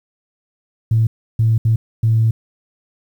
sine tone bursts at uneven times, 112.2 Hz, A2, 34 cents sharp, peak -10 dBFS, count 4, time 0.91-1.07 / 1.39-1.58 / 1.65-1.76 / 2.03-2.31 s, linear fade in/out 5 ms, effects tanh soft clip ceiling -6 dBFS + 8-bit

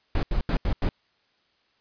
brown noise bursts at uneven times, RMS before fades -23 dBFS, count 5, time 0.15-0.23 / 0.31-0.41 / 0.49-0.57 / 0.65-0.73 / 0.82-0.89 s, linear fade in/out 2 ms, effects white hiss -67 dBFS RMS until 1.8 s + resampled to 11025 Hz

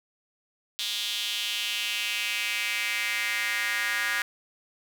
square tone with high-pass filter sweep, 110 Hz, A2, in tune, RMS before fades -29 dBFS, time 0.79-4.22 s, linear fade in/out 0 ms, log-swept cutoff 3500 to 1700 Hz, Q 3.6, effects none

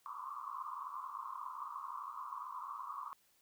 white band-pass noise, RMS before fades -45 dBFS, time 0.06-3.13 s, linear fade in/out 0 ms, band 990 to 1200 Hz, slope 96 dB/octave, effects white hiss -72 dBFS RMS until 3.41 s

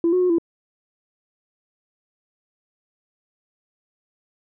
sine tone with pitch steps, 337.1 / 364.5 / 362.1 / 335.9 Hz, E4 / F#4 / F#4 / E4, +39 / -26 / -37 / +33 cents, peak -14 dBFS, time 0.04-0.384 s, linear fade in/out 2 ms, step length 86 ms, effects tanh soft clip ceiling -12 dBFS

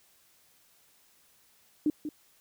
sine tone with echo, 302 Hz, D4, 48 cents sharp, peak -22 dBFS, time 1.86-1.9 s, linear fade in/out 2 ms, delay 190 ms, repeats 1, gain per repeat -10 dB, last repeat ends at 2.09 s, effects white hiss -64 dBFS RMS until 2.4 s

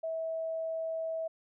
sine tone, 649 Hz, E5, 27 cents flat, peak -32 dBFS, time 0.03-1.28 s, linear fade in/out 10 ms, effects none

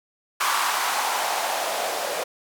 blue noise with band-pass filter sweep, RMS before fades -25 dBFS, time 0.4-2.24 s, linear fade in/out 10 ms, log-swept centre 1100 to 550 Hz, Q 3.1, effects none

